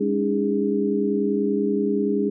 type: tone cluster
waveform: sine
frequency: 204.2 / 283.1 / 313.5 / 409.1 Hz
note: G#3 / C#4 / D#4 / G#4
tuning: -29 / +37 / +13 / -26 cents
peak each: -24 / -25 / -29 / -23 dBFS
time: 0-2.3 s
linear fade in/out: 10 ms
effects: none